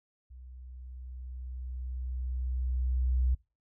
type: tone with level ramp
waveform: sine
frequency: 63 Hz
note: B1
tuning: 35 cents sharp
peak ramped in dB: -46 to -23 dBFS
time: 0.3-3.35 s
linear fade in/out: 10 ms
effects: noise-tail reverb RT60 0.3 s tail -24 dB re dry